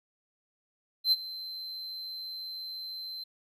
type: tone with ADSR envelope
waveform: triangle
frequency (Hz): 4093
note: C8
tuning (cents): -39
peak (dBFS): -18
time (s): 1.04-3.24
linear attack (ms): 79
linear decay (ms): 35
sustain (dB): -18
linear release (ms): 8
effects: none